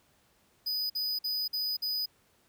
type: tone bursts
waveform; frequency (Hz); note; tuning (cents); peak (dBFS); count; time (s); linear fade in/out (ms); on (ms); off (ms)
square; 4978; D#8; 0; -30; 5; 0.66-2.06; 10; 240; 50
effects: pink hiss -67 dBFS RMS until 2.48 s + high-pass 60 Hz 12 dB/octave